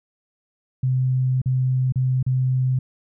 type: tone with dropouts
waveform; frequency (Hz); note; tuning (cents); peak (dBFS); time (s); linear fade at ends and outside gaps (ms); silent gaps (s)
sine; 129; C3; -24; -17; 0.83-2.79; 5; 1.417-1.458 / 1.923-1.957 / 2.228-2.264
effects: none